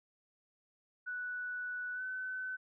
sine tone with pitch glide, 1480 to 1514.6 Hz, F#6 to F#6, 0 to +40 cents, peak -37 dBFS, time 1.06-2.57 s, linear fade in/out 20 ms, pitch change +40 cents, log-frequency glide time 1.94-2.02 s, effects none

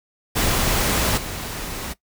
pink noise with level steps, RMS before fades -20 / -30 dBFS, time 0.35-1.94 s, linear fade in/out 20 ms, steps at 1.17 s, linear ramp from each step 10 ms, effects noise-tail reverb RT60 0.1 s tail -18 dB re dry

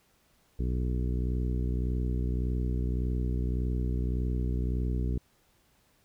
harmonic tone, 61.74 Hz, B1, in tune, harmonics 1 / 2 / 3 / 4 / 5 / 6 / 7, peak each -28 / -34 / -38 / -40 / -42 / -44 / -45 dBFS, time 0.59-5.18 s, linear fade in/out 5 ms, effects pink hiss -67 dBFS RMS until 6.04 s

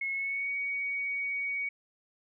sine tone with pitch glide, 2178 to 2246 Hz, C#7 to C#7, -31 to +22 cents, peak -30 dBFS, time 0.01-1.69 s, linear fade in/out 5 ms, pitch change +53 cents, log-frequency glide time 0.11-0.51 s, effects none

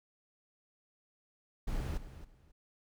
brown noise with echo, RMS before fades -35 dBFS, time 1.67-1.98 s, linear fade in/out 10 ms, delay 270 ms, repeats 2, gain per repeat -13 dB, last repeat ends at 2.52 s, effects none

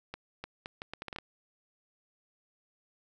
accelerating click train, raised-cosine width 0.3 ms, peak -23 dBFS, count 10, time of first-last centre 0.14-1.186 s, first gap 300 ms, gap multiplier 0.73, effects none

